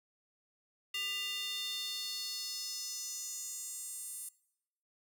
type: tone with high-pass filter sweep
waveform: square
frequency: 399.2 Hz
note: G4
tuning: 32 cents sharp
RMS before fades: -40 dBFS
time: 0.94-4.29 s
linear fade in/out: 5 ms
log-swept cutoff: 2700 to 9400 Hz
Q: 3.7
effects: noise-tail reverb RT60 0.8 s tail -21 dB re dry

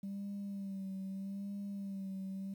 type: tone with vibrato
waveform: sine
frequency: 196 Hz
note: G3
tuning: in tune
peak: -37 dBFS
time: 0.03-2.54 s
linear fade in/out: 5 ms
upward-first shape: sine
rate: 0.8 Hz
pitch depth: 42 cents each way
effects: tanh soft clip ceiling -37 dBFS + 11-bit

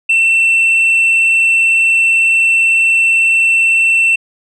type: tone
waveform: sine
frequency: 2689 Hz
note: E7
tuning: 34 cents sharp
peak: -5 dBFS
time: 0.09-4.16 s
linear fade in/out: 10 ms
effects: tanh soft clip ceiling -7 dBFS

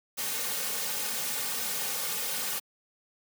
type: noise with comb filter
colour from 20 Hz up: white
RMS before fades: -32 dBFS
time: 0.17-2.6 s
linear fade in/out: 20 ms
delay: 3 ms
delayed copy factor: -0.8
effects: high-pass 200 Hz 12 dB/octave

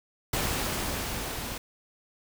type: noise with level ramp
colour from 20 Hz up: pink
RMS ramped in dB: -28 to -36 dBFS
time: 0.33-1.58 s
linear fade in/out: 5 ms
effects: none

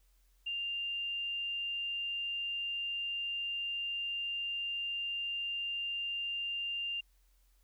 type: tone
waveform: sine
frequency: 2794 Hz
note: F7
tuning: in tune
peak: -34 dBFS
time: 0.46-7.01 s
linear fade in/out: 10 ms
effects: added 44 Hz sine -65 dBFS peak until 7.63 s + white hiss -75 dBFS RMS until 7.63 s

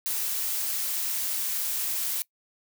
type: noise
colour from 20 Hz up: blue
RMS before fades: -29 dBFS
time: 0.06-2.22 s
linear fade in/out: 0 ms
effects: noise-tail reverb RT60 0.1 s tail -22 dB re dry

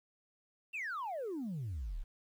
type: exponential sweep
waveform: sine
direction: down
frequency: 2794 to 30.01 Hz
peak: -35 dBFS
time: 0.73-2.04 s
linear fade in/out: 20 ms
effects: tanh soft clip ceiling -35 dBFS + 11-bit

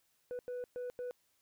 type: tone bursts at uneven times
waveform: sine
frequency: 493.9 Hz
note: B4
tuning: in tune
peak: -35 dBFS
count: 4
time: 0.31-0.39 / 0.48-0.64 / 0.76-0.9 / 0.99-1.11 s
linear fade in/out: 0 ms
effects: tanh soft clip ceiling -37 dBFS + white hiss -75 dBFS RMS until 1.41 s

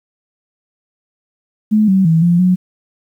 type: tone with pitch steps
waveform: sine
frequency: 214.1 / 190.9 / 162.6 / 173 / 182.5 Hz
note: A3 / G3 / E3 / F3 / F#3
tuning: -47 / -46 / -23 / -16 / -24 cents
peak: -8 dBFS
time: 1.71-2.56 s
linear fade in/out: 20 ms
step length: 170 ms
effects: 8-bit

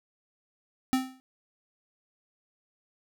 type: tone with exponential decay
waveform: square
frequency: 260 Hz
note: C4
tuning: 11 cents flat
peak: -20 dBFS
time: 0.93-1.2 s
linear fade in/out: 0 ms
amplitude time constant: 58 ms
effects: none

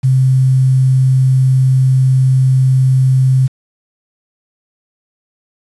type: tone with quantisation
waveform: sine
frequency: 130.81 Hz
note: C3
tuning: in tune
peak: -7 dBFS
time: 0.03-3.48 s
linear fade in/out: 20 ms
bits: 6
effects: resampled to 24000 Hz

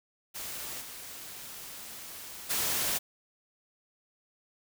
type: noise with level steps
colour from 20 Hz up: white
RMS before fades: -39 / -44 / -30 dBFS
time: 0.34-2.99 s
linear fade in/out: 20 ms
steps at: 0.8 / 2.49 s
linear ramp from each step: 20 ms
effects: none

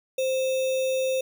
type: tone with sample-and-hold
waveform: sine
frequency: 523.3 Hz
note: C5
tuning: in tune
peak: -22 dBFS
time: 0.18-1.21 s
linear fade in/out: 5 ms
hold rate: 3150 Hz
effects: none

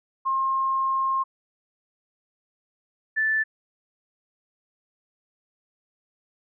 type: tone pair in turn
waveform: sine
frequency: 1067 / 1756.1 Hz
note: C6 / A6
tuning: +34 / -4 cents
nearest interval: major sixth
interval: 862 cents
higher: second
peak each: -21 / -20 dBFS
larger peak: second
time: 0.25-1.24 / 3.16-3.44 s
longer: first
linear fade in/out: 20 ms
effects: none

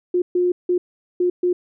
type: tone bursts at uneven times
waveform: sine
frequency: 357.3 Hz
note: F4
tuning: 40 cents sharp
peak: -15 dBFS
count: 5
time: 0.14-0.22 / 0.35-0.52 / 0.69-0.78 / 1.2-1.3 / 1.43-1.53 s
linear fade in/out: 5 ms
effects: none

